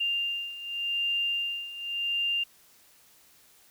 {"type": "beating tone pair", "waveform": "sine", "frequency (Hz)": [2794, 2794.87], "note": ["F7", "F7"], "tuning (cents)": [0, 1], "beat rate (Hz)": 0.87, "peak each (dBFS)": [-33, -29], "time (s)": [0, 2.44], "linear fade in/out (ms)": 10, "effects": ["white hiss -59 dBFS RMS until 3.7 s"]}